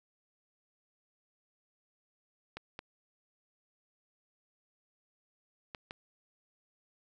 clicks, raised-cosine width 0.3 ms, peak -25 dBFS, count 4, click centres 2.57 / 2.791 / 5.748 / 5.909 s, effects none

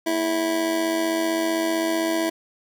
25% pulse tone with amplitude modulation, 327.8 Hz, E4, 10 cents flat, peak -15 dBFS, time 0.06-2.3 s, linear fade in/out 10 ms, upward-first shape sine, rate 95.6 Hz, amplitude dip 50%, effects none

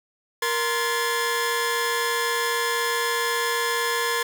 sawtooth tone cluster, 468.1 / 1044 / 1718 Hz, A#4 / C6 / A6, +7 / -4 / -42 cents, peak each -23 dBFS, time 0.42-4.23 s, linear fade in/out 5 ms, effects none

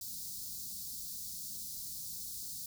white band-stop noise, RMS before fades -43 dBFS, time 0.01-2.66 s, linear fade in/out 2 ms, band 240 to 4100 Hz, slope 48 dB/octave, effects none

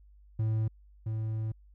triangle tone pair in turn, 110 / 110 Hz, A2 / A2, 0 / 0 cents, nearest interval unison, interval 0 cents, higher neither, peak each -24 / -28 dBFS, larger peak first, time 0.39-0.68 / 1.06-1.52 s, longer second, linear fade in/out 5 ms, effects added 50 Hz sine -54 dBFS peak until 1.74 s

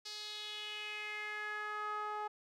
sawtooth tone with band-pass filter sweep, 421.6 Hz, G#4, 26 cents sharp, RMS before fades -42 dBFS, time 0.05-2.28 s, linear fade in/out 10 ms, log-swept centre 4700 to 980 Hz, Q 3.8, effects none

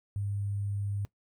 sine tone with sample-and-hold, 100.8 Hz, G2, 49 cents sharp, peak -30 dBFS, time 0.16-1.05 s, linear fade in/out 0 ms, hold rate 8820 Hz, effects noise-tail reverb RT60 0.1 s tail -19 dB re dry

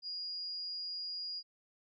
sine tone, 4862 Hz, D#8, 41 cents flat, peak -38 dBFS, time 0.02-1.43 s, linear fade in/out 50 ms, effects none

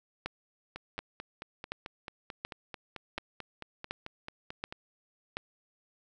two click trains, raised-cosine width 0.3 ms, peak -18 / -24 dBFS, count 8 / 19, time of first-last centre 0.26-5.369 / 0.76-4.725 s, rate 1.37 / 4.54 Hz, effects none

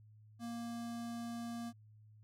square tone with notch filter, 234.1 Hz, A#3, 8 cents sharp, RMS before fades -43 dBFS, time 0.39-1.73 s, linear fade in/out 50 ms, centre 2300 Hz, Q 1.7, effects added 107 Hz sine -58 dBFS peak until 2.23 s + low-pass 12000 Hz 12 dB/octave

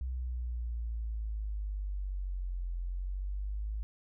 sine exponential two-way sweep, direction down then up, 64 to 43.38 to 53.9 Hz, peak -33 dBFS, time 0.01-3.83 s, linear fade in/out 0 ms, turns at 2.75 s, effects none

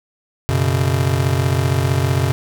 square chord, F# suspended fourth, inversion none, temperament just, 92.5 / 123.33 / 138.75 Hz, F#2 / B2 / C#3, 0 / -2 / +2 cents, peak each -20 dBFS, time 0.49-2.32 s, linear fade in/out 0 ms, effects none

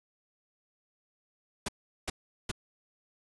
pink noise bursts, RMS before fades -33 dBFS, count 3, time 1.66-2.515 s, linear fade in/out 5 ms, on 25 ms, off 390 ms, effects resampled to 24000 Hz

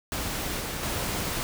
pink noise with level steps, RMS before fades -31 / -33 / -30 dBFS, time 0.12-1.43 s, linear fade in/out 0 ms, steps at 0.6 / 0.83 s, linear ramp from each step 2 ms, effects none

